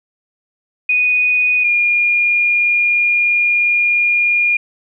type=tone pair in turn; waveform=sine; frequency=2479 / 2421 Hz; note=D#7 / D#7; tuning=-7 / -48 cents; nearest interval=unison; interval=41 cents; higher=first; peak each=-11 dBFS; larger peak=neither; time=0.89-1.64 / 1.64-4.57 s; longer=second; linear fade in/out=5 ms; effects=none